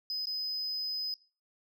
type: tone with dropouts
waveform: sine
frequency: 5030 Hz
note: D#8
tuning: 18 cents sharp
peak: -30 dBFS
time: 0.1-1.14 s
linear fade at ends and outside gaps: 1 ms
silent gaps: 0.256-0.27 s
effects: noise-tail reverb RT60 0.3 s tail -17 dB re dry + tanh soft clip ceiling -31 dBFS